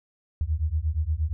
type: beating tone pair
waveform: sine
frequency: 74 / 82.5 Hz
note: D2 / E2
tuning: +14 / +2 cents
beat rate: 8.5 Hz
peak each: -26 dBFS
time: 0.41-1.33 s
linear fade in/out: 0 ms
effects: none